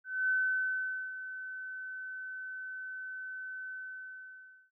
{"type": "tone with ADSR envelope", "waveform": "sine", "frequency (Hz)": 1520, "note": "F#6", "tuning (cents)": 46, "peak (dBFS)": -26, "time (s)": [0.04, 4.71], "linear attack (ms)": 250, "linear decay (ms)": 830, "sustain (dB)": -13, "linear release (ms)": 1000, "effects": ["noise-tail reverb RT60 0.1 s tail -20 dB re dry"]}